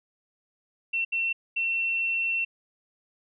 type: tone bursts at uneven times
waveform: sine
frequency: 2706 Hz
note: E7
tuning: 45 cents sharp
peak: -24 dBFS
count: 3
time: 0.93-1.05 / 1.12-1.33 / 1.56-2.45 s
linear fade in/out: 10 ms
effects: none